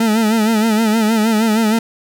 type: tone with vibrato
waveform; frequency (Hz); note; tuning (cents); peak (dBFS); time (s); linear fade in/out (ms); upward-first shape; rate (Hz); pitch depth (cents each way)
40% pulse; 220; A3; 0; -11; 0-1.79; 5; sine; 6.4; 74
effects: none